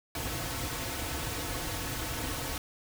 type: noise with comb filter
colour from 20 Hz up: pink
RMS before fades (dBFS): -35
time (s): 0.15-2.58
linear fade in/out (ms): 2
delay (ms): 5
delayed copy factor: -0.8
effects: none